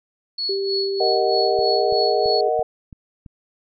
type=tone with tremolo; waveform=sine; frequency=4379 Hz; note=C#8; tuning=22 cents flat; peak=-21 dBFS; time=0.38-2.41 s; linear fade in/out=5 ms; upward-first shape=sine; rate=3.2 Hz; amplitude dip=75%
type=tone with pitch glide; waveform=sine; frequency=392 to 417.7 Hz; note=G4 to G#4; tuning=0 to +10 cents; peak=-21 dBFS; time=0.49-2.49 s; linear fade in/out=5 ms; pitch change=+110 cents; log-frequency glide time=1.23-2.37 s
type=chord; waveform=sine; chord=D# minor; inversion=second; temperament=equal; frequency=466.2 / 622.3 / 740 Hz; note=A#4 / D#5 / F#5; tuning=0 / 0 / 0 cents; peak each=-22 dBFS; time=1-2.63 s; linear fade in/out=5 ms
type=click train; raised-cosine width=5 ms; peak=-27 dBFS; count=6; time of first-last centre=1.59-3.262 s; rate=2.99 Hz
effects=none